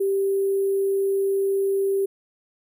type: tone with sample-and-hold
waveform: sine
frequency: 392 Hz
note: G4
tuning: in tune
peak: -19 dBFS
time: 0-2.06 s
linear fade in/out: 10 ms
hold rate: 11025 Hz
effects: none